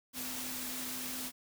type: tone in noise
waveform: sine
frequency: 254 Hz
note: B3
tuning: 49 cents sharp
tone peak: -46 dBFS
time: 0.13-1.32 s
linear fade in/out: 50 ms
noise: white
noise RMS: -40 dBFS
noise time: 0.13-1.32 s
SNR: -9 dB
effects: none